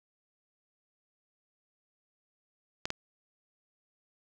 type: clicks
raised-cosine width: 0.2 ms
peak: -15 dBFS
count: 2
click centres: 2.855 / 2.904 s
effects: none